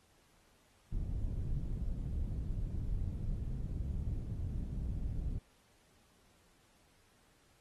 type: low-pass noise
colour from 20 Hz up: pink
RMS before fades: -37 dBFS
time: 0.92-5.39 s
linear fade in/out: 10 ms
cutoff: 130 Hz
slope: 12 dB/octave
effects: pink hiss -69 dBFS RMS until 7.6 s + AAC 32 kbps